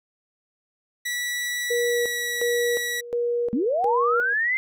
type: tone with pitch glide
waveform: sawtooth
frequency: 1949 to 1935.5 Hz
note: B6 to B6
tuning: -23 to -35 cents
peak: -22 dBFS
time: 1.05-3.01 s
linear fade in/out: 10 ms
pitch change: -12 cents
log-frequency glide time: 1.87-2.02 s
type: tone with tremolo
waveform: sine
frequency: 477.7 Hz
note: A#4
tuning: 42 cents sharp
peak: -21 dBFS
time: 1.7-4.34 s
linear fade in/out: 10 ms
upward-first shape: square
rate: 1.4 Hz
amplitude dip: 80%
type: linear sweep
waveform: sine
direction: up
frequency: 208.9 to 2104 Hz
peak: -20 dBFS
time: 3.53-4.57 s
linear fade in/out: 0 ms
effects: none